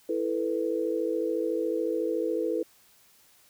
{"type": "chord", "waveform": "sine", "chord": "E suspended fourth", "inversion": "none", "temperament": "equal", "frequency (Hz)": [329.6, 440, 493.9], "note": ["E4", "A4", "B4"], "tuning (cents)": [0, 0, 0], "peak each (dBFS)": -30, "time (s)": [0.09, 2.63], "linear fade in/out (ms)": 5, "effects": ["white hiss -60 dBFS RMS until 3.49 s"]}